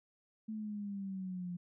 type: exponential sweep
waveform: sine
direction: down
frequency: 220 to 174.61 Hz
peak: -38 dBFS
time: 0.48-1.57 s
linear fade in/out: 10 ms
effects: none